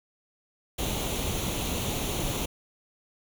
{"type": "noise with comb filter", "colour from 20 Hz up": "pink", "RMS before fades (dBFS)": -30, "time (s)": [0.78, 2.46], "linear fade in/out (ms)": 10, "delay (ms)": 0.3, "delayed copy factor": 0.6, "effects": []}